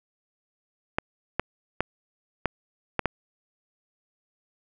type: clicks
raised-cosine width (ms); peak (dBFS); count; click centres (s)
0.5; -8; 6; 0.985 / 1.396 / 1.806 / 2.457 / 2.993 / 3.057
effects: none